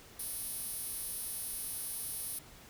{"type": "tone with high-pass filter", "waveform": "5% pulse", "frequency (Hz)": 370, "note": "F#4", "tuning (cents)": 0, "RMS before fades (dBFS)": -40, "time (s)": [0.19, 2.39], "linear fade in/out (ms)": 5, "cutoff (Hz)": 9900, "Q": 1.6, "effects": ["pink hiss -55 dBFS RMS until 2.69 s"]}